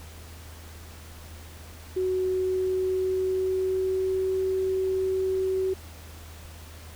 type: tone with pitch glide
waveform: sine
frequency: 371.7 to 378 Hz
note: F#4 to F#4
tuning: +8 to +37 cents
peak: -23 dBFS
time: 1.96-5.74 s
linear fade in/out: 10 ms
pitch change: +29 cents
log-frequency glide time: 2.21-4.34 s
effects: added 80 Hz sine -43 dBFS peak until 6.95 s + pink hiss -48 dBFS RMS until 6.95 s